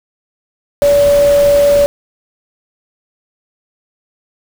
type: tone in noise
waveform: sine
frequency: 573 Hz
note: D5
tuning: 43 cents flat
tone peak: -6 dBFS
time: 0.82-1.86 s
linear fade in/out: 0 ms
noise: pink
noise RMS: -23 dBFS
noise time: 0.82-1.86 s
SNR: +14 dB
effects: none